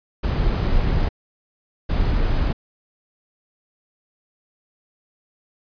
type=noise bursts at uneven times; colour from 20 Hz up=brown; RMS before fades=-19 dBFS; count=2; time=0.23-1.09 / 1.89-2.53 s; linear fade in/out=10 ms; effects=resampled to 11025 Hz